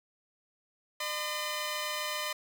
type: tone pair together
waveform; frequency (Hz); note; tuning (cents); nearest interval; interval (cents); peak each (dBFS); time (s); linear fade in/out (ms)
10% pulse; 604.7 / 1017; D#5 / C6; -50 / -50; major sixth; 900; -27; 1-2.33; 5
effects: 10-bit